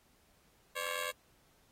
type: ring-modulated tone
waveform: 10% pulse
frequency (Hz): 550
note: C#5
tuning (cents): -14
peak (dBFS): -24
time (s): 0.75-1.12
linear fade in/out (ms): 20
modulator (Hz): 44.7
effects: pink hiss -69 dBFS RMS until 1.71 s + AAC 48 kbps